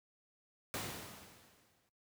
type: noise with exponential decay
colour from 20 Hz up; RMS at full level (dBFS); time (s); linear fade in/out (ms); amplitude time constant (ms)
pink; -38; 0.74-1.89; 0; 250
effects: noise-tail reverb RT60 0.2 s tail -19 dB re dry + high-pass 100 Hz 12 dB/octave